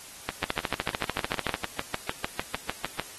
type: two click trains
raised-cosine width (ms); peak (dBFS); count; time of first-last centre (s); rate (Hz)
0.3; -10 / -11; 16 / 19; 0.43-1.541 / 0.29-2.997; 13.5 / 6.65
effects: white hiss -45 dBFS RMS until 3.18 s + AAC 32 kbps